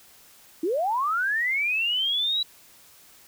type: linear sweep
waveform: sine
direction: up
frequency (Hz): 300.9 to 3945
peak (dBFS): -22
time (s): 0.63-2.43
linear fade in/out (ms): 5
effects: white hiss -53 dBFS RMS until 3.27 s